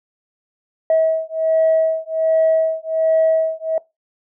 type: beating tone pair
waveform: sine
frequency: 642 / 643.3 Hz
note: E5 / E5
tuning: -46 / -42 cents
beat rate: 1.3 Hz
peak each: -16 dBFS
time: 0.9-3.78 s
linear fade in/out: 2 ms
effects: noise-tail reverb RT60 0.2 s tail -20 dB re dry + tanh soft clip ceiling -8 dBFS